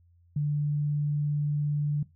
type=tone; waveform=sine; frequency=147.1 Hz; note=D3; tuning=3 cents sharp; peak=-24 dBFS; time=0.36-2.03 s; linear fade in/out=5 ms; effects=noise-tail reverb RT60 0.2 s tail -19 dB re dry + added 86 Hz sine -58 dBFS peak until 2.15 s